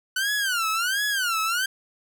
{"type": "tone with vibrato", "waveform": "sawtooth", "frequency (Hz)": 1480, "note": "F#6", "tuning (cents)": 0, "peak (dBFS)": -19, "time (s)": [0.16, 1.66], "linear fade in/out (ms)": 5, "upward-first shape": "sine", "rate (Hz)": 1.4, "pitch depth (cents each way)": 230, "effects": []}